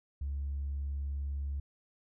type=tone with tanh clipping; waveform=triangle; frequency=70.2 Hz; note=C#2; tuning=22 cents sharp; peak=-33 dBFS; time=0.21-1.6 s; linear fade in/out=5 ms; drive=5 dB; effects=none